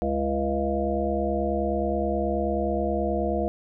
harmonic tone with a mistuned harmonic, 69.4 Hz, C#2, 3 cents sharp, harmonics 1 / 3 / 5 / 7 / 9 / 10, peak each -30 / -30 / -30 / -30 / -30 / -30 dBFS, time 0.02-3.48 s, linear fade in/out 0 ms, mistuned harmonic 5, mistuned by -51 cents, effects none

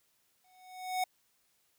square tone with exponential growth, 740 Hz, F#5, in tune, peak -28 dBFS, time 0.44-1.04 s, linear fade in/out 5 ms, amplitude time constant 130 ms, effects white hiss -73 dBFS RMS until 1.78 s

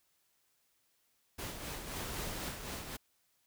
pink noise with tremolo, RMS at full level -41 dBFS, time 1.38-2.97 s, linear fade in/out 10 ms, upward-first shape sine, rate 3.9 Hz, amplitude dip 45%
pink noise, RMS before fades -43 dBFS, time 1.96-2.49 s, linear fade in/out 5 ms
effects white hiss -75 dBFS RMS until 3.46 s

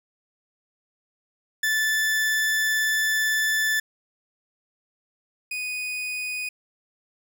40% pulse tone pair in turn, 1751 / 2485 Hz, A6 / D#7, -9 / -3 cents, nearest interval tritone, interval 606 cents, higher second, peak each -20 / -27 dBFS, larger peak first, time 1.63-3.8 / 5.51-6.49 s, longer first, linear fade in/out 5 ms, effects none

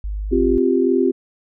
sine tone, 51 Hz, G#1, 31 cents flat, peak -22 dBFS, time 0.04-0.58 s, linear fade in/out 0 ms
sine chord, C suspended fourth, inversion none, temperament equal, 261.6 / 349.2 / 392 Hz, C4 / F4 / G4, 0 / 0 / 0 cents, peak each -18 dBFS, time 0.31-1.12 s, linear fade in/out 20 ms
effects none

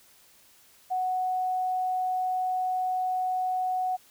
sine tone, 740 Hz, F#5, in tune, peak -25 dBFS, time 0.9-3.97 s, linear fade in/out 20 ms, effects white hiss -58 dBFS RMS until 4.1 s

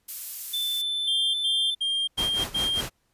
violet noise, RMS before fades -32 dBFS, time 0.08-0.82 s, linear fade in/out 10 ms
triangle tone, 3527 Hz, A7, 3 cents sharp, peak -24 dBFS, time 0.53-1.75 s, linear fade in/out 10 ms
triangle tone bursts, 3200 Hz, G7, 35 cents sharp, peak -22 dBFS, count 5, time 1.07-2.812 s, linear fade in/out 10 ms, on 270 ms, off 98 ms
pink noise with tremolo, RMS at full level -31 dBFS, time 2.17-2.9 s, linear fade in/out 20 ms, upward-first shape sine, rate 5 Hz, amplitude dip 80%
effects pink hiss -71 dBFS RMS until 3.13 s + resampled to 32000 Hz

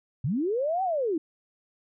sine linear two-way sweep, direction up then down, 110 to 780 to 296.3 Hz, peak -24 dBFS, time 0.24-1.18 s, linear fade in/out 5 ms, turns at 0.83 s, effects none

